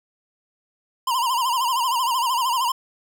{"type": "tone with vibrato", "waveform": "square", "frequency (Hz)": 987.8, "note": "B5", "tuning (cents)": 0, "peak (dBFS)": -20, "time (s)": [1.07, 2.72], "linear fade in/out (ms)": 5, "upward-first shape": "sine", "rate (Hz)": 13, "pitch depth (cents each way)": 120, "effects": []}